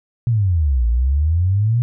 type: exponential two-way sweep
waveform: sine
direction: down then up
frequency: 123.47 to 56 to 123.47 Hz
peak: -13 dBFS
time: 0.27-1.82 s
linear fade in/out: 0 ms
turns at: 0.87 s
effects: none